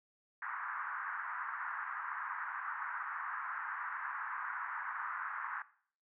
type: band-pass noise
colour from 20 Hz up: white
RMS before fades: -41 dBFS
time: 0.42-5.62 s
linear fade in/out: 2 ms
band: 960 to 1700 Hz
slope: 48 dB/octave
effects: noise-tail reverb RT60 0.5 s tail -17 dB re dry